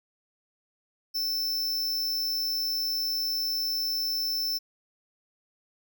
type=tone; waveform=square; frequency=5320 Hz; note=E8; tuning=15 cents sharp; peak=-27 dBFS; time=1.14-4.59 s; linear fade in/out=20 ms; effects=none